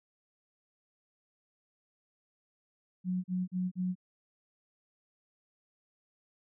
sine tone bursts, 182.7 Hz, F#3, 22 cents flat, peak -29 dBFS, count 4, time 3.04-3.954 s, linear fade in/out 50 ms, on 200 ms, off 38 ms, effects none

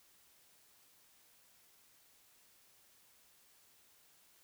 silence, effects white hiss -67 dBFS RMS until 4.43 s

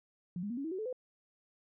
sine tone with pitch steps, 176.8 / 205.4 / 238.7 / 277.4 / 322.4 / 374.6 / 435.3 / 505.9 Hz, F3 / G#3 / A#3 / C#4 / E4 / F#4 / A4 / B4, +22 / -19 / +41 / +1 / -38 / +21 / -19 / +42 cents, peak -35 dBFS, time 0.36-0.928 s, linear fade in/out 2 ms, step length 71 ms, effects none

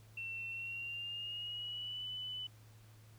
sine tone with pitch glide, 2701 to 2997 Hz, E7 to F#7, +42 to +22 cents, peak -40 dBFS, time 0.17-2.47 s, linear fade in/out 5 ms, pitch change +180 cents, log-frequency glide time 0.49-2.07 s, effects added 109 Hz sine -57 dBFS peak until 3.18 s + pink hiss -66 dBFS RMS until 3.18 s

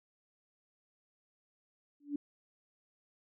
sine tone with exponential growth, 288.8 Hz, D4, 29 cents flat, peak -29 dBFS, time 2-2.16 s, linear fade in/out 5 ms, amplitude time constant 34 ms, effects none

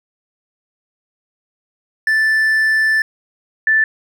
triangle / sine tone pair in turn, 1760 / 1760 Hz, A6 / A6, 0 / 0 cents, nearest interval unison, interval 0 cents, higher neither, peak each -10 dBFS, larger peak neither, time 2.07-3.02 / 3.67-3.84 s, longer first, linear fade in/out 2 ms, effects none

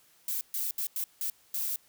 violet noise bursts at uneven times, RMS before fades -32 dBFS, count 6, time 0.28-0.41 / 0.54-0.71 / 0.78-0.87 / 0.96-1.04 / 1.21-1.3 / 1.54-1.76 s, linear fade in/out 2 ms, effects white hiss -63 dBFS RMS until 1.88 s

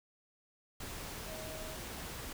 sine tone in noise, 631 Hz, D#5, 24 cents sharp, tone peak -47 dBFS, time 1.28-1.76 s, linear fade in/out 5 ms, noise pink, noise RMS -44 dBFS, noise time 0.8-2.33 s, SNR -6 dB, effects none

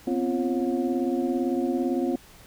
sine tone cluster, 247.2 / 265 / 347.2 / 544 / 721 Hz, B3 / C4 / F4 / C#5 / F#5, +2 / +22 / -10 / -33 / -45 cents, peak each -29 / -27 / -27 / -35 / -36 dBFS, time 0.07-2.16 s, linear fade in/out 5 ms, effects pink hiss -51 dBFS RMS until 2.46 s

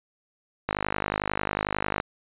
click train, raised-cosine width 0.5 ms, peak -10 dBFS, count 68, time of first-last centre 0.69-2.001 s, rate 51.1 Hz, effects resampled to 8000 Hz

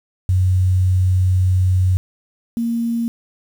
sine tone pair in turn, 92.5 / 232.5 Hz, F#2 / A#3, 0 / -4 cents, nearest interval octave + major third, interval 1596 cents, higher second, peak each -12 / -17 dBFS, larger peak first, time 0.29-1.97 / 2.57-3.08 s, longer first, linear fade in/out 0 ms, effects 7-bit

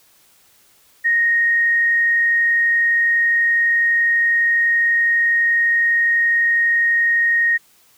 sine tone with frequency modulation, 1864.7 Hz, A#6, in tune, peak -13 dBFS, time 1.04-7.58 s, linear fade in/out 20 ms, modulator 32 Hz, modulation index 0.29, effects white hiss -54 dBFS RMS until 7.97 s

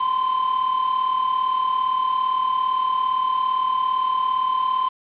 triangle tone with amplitude modulation, 1032 Hz, C6, 24 cents flat, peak -14 dBFS, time 0-4.89 s, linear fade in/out 10 ms, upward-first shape sine, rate 37.6 Hz, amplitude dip 60%, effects resampled to 8000 Hz + 7-bit

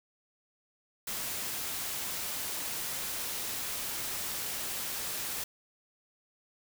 white noise, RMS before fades -36 dBFS, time 1.07-5.44 s, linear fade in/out 5 ms, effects none

